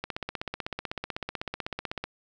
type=click train; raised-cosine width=0.3 ms; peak=-16 dBFS; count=33; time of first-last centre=0.04-2.04 s; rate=16 Hz; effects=none